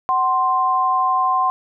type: tone pair together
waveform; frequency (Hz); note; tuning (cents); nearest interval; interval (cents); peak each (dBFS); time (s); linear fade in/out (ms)
sine; 752 / 1048; F#5 / C6; +28 / +2; tritone; 574; -20 / -16; 0.09-1.5; 0
effects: none